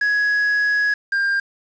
triangle tone pair in turn, 1673 / 1598.8 Hz, G#6 / G6, +12 / +34 cents, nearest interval minor second, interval 78 cents, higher first, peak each -14 / -15 dBFS, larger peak first, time 0.01-0.94 / 1.12-1.4 s, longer first, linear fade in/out 5 ms, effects resampled to 16000 Hz + 7-bit

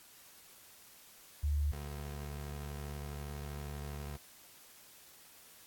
sine / 25% pulse tone pair in turn, 73.3 / 72.37 Hz, D2 / D2, -3 / -25 cents, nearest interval unison, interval 22 cents, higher first, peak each -29 / -37 dBFS, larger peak first, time 1.43-1.72 / 1.72-4.17 s, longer second, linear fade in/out 10 ms, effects white hiss -58 dBFS RMS until 5.66 s + AAC 64 kbps

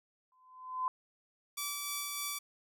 sine tone with exponential growth, 1022 Hz, C6, 41 cents flat, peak -28 dBFS, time 0.32-0.88 s, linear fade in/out 1 ms, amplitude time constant 120 ms
5% pulse tone with tremolo, 1155 Hz, D6, 29 cents flat, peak -23 dBFS, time 1.57-2.39 s, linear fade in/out 10 ms, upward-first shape sine, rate 3.3 Hz, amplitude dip 25%
effects none

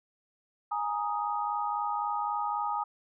sine chord, Ab suspended second, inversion none, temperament just, 830.6 / 934.4 / 1245.9 Hz, Ab5 / Bb5 / Eb6, 0 / +4 / +2 cents, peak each -32 / -34 / -33 dBFS, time 0.71-2.84 s, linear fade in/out 10 ms, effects none

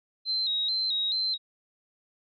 sine tone with vibrato, 3948 Hz, B7, 1 cent flat, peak -25 dBFS, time 0.25-1.38 s, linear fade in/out 50 ms, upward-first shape square, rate 2.3 Hz, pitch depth 66 cents each way, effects none

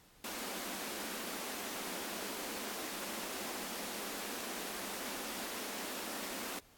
pink high-pass noise, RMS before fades -42 dBFS, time 0.24-6.59 s, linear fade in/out 2 ms, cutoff 190 Hz, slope 96 dB/octave, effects pink hiss -63 dBFS RMS until 6.77 s + AAC 64 kbps

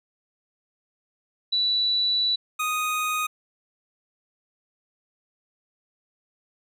sine / 25% pulse tone pair in turn, 3951 / 1244.5 Hz, B7 / D#6, 0 / 0 cents, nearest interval octave + minor sixth, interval 2000 cents, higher first, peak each -20 dBFS, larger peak neither, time 1.52-2.36 / 2.59-3.27 s, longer first, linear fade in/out 10 ms, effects none

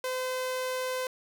sawtooth tone, 512 Hz, C5, 38 cents flat, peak -26 dBFS, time 0.04-1.07 s, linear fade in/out 2 ms, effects none

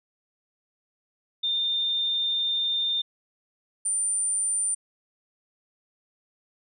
sine tone pair in turn, 3612 / 9102 Hz, A7 / C#9, +45 / +45 cents, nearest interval octave + major third, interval 1600 cents, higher second, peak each -23 dBFS, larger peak neither, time 1.43-3.02 / 3.85-4.75 s, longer first, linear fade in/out 10 ms, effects none

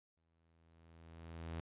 sawtooth tone with exponential growth, 82.41 Hz, E2, in tune, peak -37 dBFS, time 0.17-1.6 s, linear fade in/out 0 ms, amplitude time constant 310 ms, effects resampled to 8000 Hz

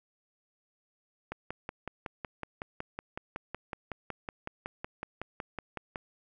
click train, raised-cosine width 0.5 ms, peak -21 dBFS, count 26, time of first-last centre 1.32-5.958 s, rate 5.39 Hz, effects none

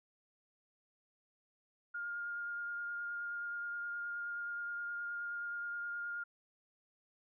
sine tone with vibrato, 1413 Hz, F6, 20 cents sharp, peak -38 dBFS, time 1.94-6.24 s, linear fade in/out 10 ms, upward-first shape triangle, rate 9.5 Hz, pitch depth 12 cents each way, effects none

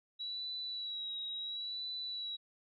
sine tone with vibrato, 3899 Hz, B7, 23 cents flat, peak -38 dBFS, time 0.19-2.37 s, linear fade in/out 20 ms, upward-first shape sine, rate 0.72 Hz, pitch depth 37 cents each way, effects none

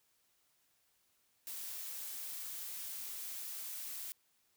blue noise, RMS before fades -44 dBFS, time 1.47-4.12 s, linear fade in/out 0 ms, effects white hiss -75 dBFS RMS until 4.56 s

